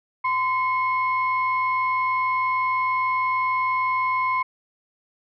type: tone pair together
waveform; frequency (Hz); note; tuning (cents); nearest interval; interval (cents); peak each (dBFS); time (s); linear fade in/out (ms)
sine; 1028.8 / 2180; C6 / C#7; -30 / -29; octave + minor second; 1301; -20 / -26; 0.24-4.43; 10
effects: tanh soft clip ceiling -13 dBFS